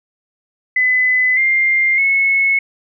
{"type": "tone with pitch steps", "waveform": "sine", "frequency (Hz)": [2012, 2100, 2192], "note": ["B6", "C7", "C#7"], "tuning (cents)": [32, 6, -20], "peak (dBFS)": -11, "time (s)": [0.76, 2.59], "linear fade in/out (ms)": 5, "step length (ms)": 610, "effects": []}